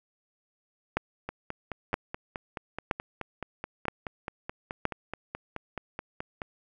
two click trains, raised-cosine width 0.5 ms, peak -19 / -10 dBFS, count 25 / 5, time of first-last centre 1.29-6.418 / 0.97-4.853 s, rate 4.68 / 1.03 Hz, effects none

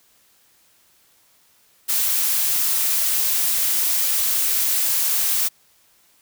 blue noise, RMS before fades -20 dBFS, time 1.88-5.49 s, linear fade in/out 20 ms, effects white hiss -58 dBFS RMS until 6.21 s

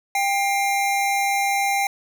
square tone pair together, 793 / 2117 Hz, G5 / C7, +20 / +20 cents, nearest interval octave + perfect fourth, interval 1700 cents, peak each -21 / -25 dBFS, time 0.15-1.87 s, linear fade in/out 2 ms, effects none

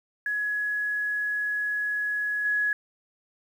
sine tone with level steps, 1682 Hz, G#6, 22 cents sharp, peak -25 / -22 dBFS, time 0.26-2.73 s, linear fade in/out 2 ms, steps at 2.45 s, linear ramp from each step 2 ms, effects 9-bit

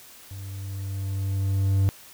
triangle tone with level ramp, 97.3 Hz, G2, 12 cents flat, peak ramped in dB -33 to -15 dBFS, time 0.31-1.89 s, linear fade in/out 0 ms, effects white hiss -48 dBFS RMS until 2.13 s

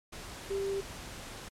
sine tone in noise, 393.1 Hz, G4, 5 cents sharp, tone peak -30 dBFS, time 0.5-0.81 s, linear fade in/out 10 ms, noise pink, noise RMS -44 dBFS, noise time 0.12-1.49 s, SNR +11 dB, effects low-pass 10000 Hz 12 dB/octave + MP3 96 kbps

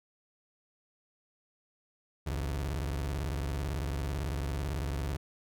30% pulse tone with vibrato, 69.3 Hz, C#2, in tune, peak -29 dBFS, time 2.26-5.17 s, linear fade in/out 10 ms, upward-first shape square, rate 18 Hz, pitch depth 240 cents each way, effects none

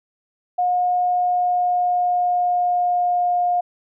sine tone with pitch glide, 719 to 710.7 Hz, F#5 to F5, -50 to +30 cents, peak -16 dBFS, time 0.58-3.61 s, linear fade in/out 10 ms, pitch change -20 cents, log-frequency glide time 1-3.44 s, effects none

